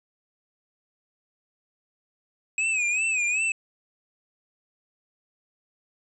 square tone with vibrato, 2530 Hz, D#7, 28 cents sharp, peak -23 dBFS, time 2.58-3.52 s, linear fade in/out 2 ms, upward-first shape sine, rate 2.6 Hz, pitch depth 100 cents each way, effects resampled to 22050 Hz

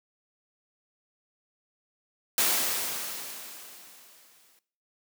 white noise with exponential decay, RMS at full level -23 dBFS, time 2.38-4.59 s, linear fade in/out 1 ms, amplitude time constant 480 ms, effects noise-tail reverb RT60 0.5 s tail -18 dB re dry + high-pass 200 Hz 12 dB/octave

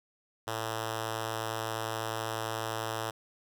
5% pulse tone with notch filter, 111.5 Hz, A2, 23 cents sharp, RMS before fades -35 dBFS, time 0.47-3.11 s, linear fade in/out 10 ms, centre 240 Hz, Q 1.3, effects none

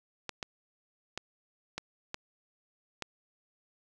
clicks, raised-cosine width 0.2 ms, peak -18 dBFS, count 6, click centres 0.293 / 0.428 / 1.176 / 1.78 / 2.144 / 3.023 s, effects none

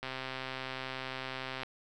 click train, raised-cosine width 0.3 ms, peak -22 dBFS, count 211, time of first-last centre 0.03-1.633 s, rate 131 Hz, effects none

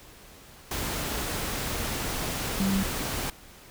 sine tone in noise, 194 Hz, G3, 18 cents flat, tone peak -23 dBFS, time 2.6-2.83 s, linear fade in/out 2 ms, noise pink, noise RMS -31 dBFS, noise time 0.71-3.3 s, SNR +5 dB, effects pink hiss -50 dBFS RMS until 3.7 s

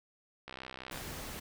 click train, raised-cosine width 0.3 ms, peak -27 dBFS, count 33, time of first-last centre 0.48-0.975 s, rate 64.7 Hz
pink noise, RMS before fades -43 dBFS, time 0.91-1.4 s, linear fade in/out 10 ms
effects none

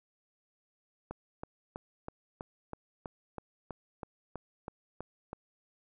click train, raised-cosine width 1 ms, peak -25 dBFS, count 14, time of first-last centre 1.11-5.331 s, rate 3.08 Hz, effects none

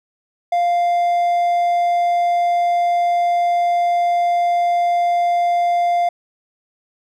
triangle tone, 698 Hz, F5, 1 cent flat, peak -12 dBFS, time 0.52-6.09 s, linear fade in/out 5 ms, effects none

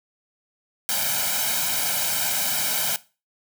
white noise with comb filter, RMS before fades -24 dBFS, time 0.89-2.96 s, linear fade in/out 0 ms, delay 1.3 ms, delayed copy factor +1, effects noise-tail reverb RT60 0.3 s tail -18 dB re dry + high-pass 150 Hz 12 dB/octave

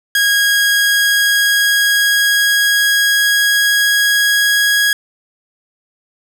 sawtooth tone with pitch glide, 1642 to 1655.3 Hz, G#6 to G#6, -20 to -6 cents, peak -7 dBFS, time 0.15-4.93 s, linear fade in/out 2 ms, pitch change +14 cents, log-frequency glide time 0.38-4.78 s, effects none

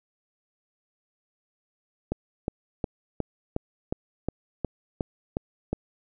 click train, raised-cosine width 2 ms, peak -13 dBFS, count 11, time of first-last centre 2.12-5.73 s, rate 2.77 Hz, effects none

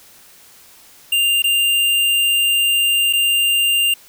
square tone with dropouts, 2794 Hz, F7, in tune, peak -14 dBFS, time 1.12-3.94 s, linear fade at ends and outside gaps 5 ms, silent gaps 1.422-1.44 / 3.128-3.133 s, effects white hiss -46 dBFS RMS until 4.08 s

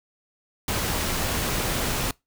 pink noise, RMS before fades -26 dBFS, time 0.68-2.11 s, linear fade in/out 2 ms, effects noise-tail reverb RT60 0.2 s tail -24 dB re dry

